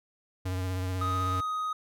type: tone with vibrato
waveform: square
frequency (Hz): 92.5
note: F#2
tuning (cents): 0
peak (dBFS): -30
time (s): 0.45-1.41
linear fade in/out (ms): 10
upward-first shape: triangle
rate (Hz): 16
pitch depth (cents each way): 33
type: tone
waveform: triangle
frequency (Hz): 1252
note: D#6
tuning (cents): +10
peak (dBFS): -27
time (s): 1.01-1.73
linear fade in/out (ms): 5
effects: none